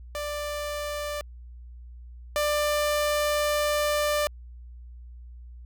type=tone pair in turn; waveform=sawtooth; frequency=590 / 593.1 Hz; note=D5 / D5; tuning=+8 / +17 cents; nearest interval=unison; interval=9 cents; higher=second; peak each=-26 / -19 dBFS; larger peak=second; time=0.15-1.21 / 2.36-4.27 s; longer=second; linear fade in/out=0 ms; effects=added 60 Hz sine -41 dBFS peak until 5.65 s